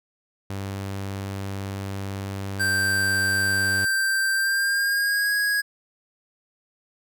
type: tone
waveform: sawtooth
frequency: 98 Hz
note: G2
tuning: in tune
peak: -25 dBFS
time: 0.5-3.85 s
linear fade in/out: 0 ms
type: tone with pitch glide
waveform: square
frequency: 1568 to 1654.5 Hz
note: G6 to G#6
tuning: 0 to -7 cents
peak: -21 dBFS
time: 2.59-5.62 s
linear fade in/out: 20 ms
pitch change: +93 cents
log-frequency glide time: 4.34-5.34 s
effects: none